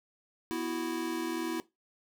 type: chord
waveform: square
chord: B suspended fourth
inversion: none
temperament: equal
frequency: 246.9 / 329.6 / 370 Hz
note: B3 / E4 / F#4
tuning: 0 / 0 / 0 cents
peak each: -40 / -34 / -40 dBFS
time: 0.51-1.6 s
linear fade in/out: 0 ms
effects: noise-tail reverb RT60 0.2 s tail -18 dB re dry